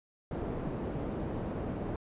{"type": "low-pass noise", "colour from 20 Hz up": "white", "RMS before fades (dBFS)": -36, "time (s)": [0.31, 1.96], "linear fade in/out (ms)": 2, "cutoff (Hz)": 390, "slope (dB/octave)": 12, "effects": ["resampled to 8000 Hz"]}